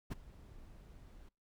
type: noise with ADSR envelope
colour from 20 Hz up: brown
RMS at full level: -33 dBFS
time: 0.1-1.29 s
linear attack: 24 ms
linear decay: 15 ms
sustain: -22 dB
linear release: 7 ms
effects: noise-tail reverb RT60 0.3 s tail -26 dB re dry